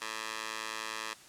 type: tone with high-pass filter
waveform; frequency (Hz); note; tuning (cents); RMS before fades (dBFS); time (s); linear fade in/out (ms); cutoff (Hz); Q
15% pulse; 110; A2; 0; -39; 0.01-1.14; 10; 1200; 0.76
effects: white hiss -54 dBFS RMS until 1.28 s + low-pass 9000 Hz 12 dB/octave